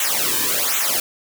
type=noise with flanger; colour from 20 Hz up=white; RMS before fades=-20 dBFS; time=0-1 s; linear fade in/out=2 ms; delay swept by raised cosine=0.2 to 1.5 ms; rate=1.3 Hz; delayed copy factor=-1; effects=none